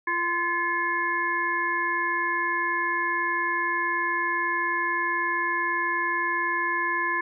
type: harmonic tone with a mistuned harmonic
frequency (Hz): 344.8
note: F4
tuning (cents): -22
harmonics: 1 / 3 / 5 / 6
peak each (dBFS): -35 / -27 / -26 / -33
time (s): 0.07-7.21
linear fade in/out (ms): 5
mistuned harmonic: 6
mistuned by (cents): +71
effects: none